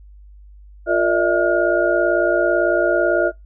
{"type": "tone cluster", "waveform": "sine", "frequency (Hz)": [350.6, 460.7, 597, 655, 1427], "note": ["F4", "A#4", "D5", "E5", "F6"], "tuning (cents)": [7, -20, 28, -11, 37], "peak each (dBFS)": [-20, -25, -19, -19, -21], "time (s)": [0.86, 3.32], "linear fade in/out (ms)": 50, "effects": ["noise-tail reverb RT60 0.2 s tail -26 dB re dry", "added 50 Hz sine -40 dBFS peak until 3.45 s"]}